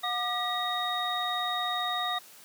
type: tone cluster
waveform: sine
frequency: 725 / 1200 / 1922 / 3740 Hz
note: F#5 / D6 / B6 / A#7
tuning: -35 / +37 / -48 / +5 cents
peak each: -33 / -33 / -37 / -32 dBFS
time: 0.03-2.19 s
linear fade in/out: 10 ms
effects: white hiss -52 dBFS RMS until 2.44 s + high-pass 150 Hz 12 dB/octave